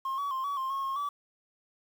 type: tone with pitch steps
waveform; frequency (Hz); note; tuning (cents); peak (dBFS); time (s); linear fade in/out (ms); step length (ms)
sine; 1068 / 1132 / 1053 / 1133 / 1056 / 1089 / 1078 / 1149; C6 / C#6 / C6 / C#6 / C6 / C#6 / C#6 / D6; +35 / +36 / +11 / +37 / +16 / -31 / -49 / -38; -27; 0.05-1.09; 5; 130
effects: tanh soft clip ceiling -29 dBFS + 9-bit